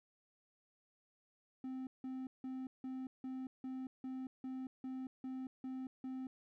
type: tone bursts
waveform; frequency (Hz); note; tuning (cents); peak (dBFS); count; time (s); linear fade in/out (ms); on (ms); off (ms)
triangle; 260.2; C4; -9; -39; 12; 1.64-6.27; 2; 230; 170
effects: none